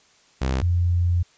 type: tone pair in turn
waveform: sawtooth / sine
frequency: 65.5 / 87.43 Hz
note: C2 / F2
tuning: +2 / +2 cents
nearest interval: perfect fourth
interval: 500 cents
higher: second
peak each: -17 dBFS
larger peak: neither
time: 0.41-0.62 / 0.62-1.23 s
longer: second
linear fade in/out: 10 ms
effects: white hiss -57 dBFS RMS until 1.37 s + resampled to 16000 Hz